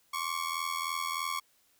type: ring-modulated tone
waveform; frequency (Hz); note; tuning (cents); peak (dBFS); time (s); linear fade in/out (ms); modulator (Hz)
sawtooth; 1108.7; C#6; 0; -25; 0.13-1.4; 10; 41.6
effects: white hiss -68 dBFS RMS until 1.79 s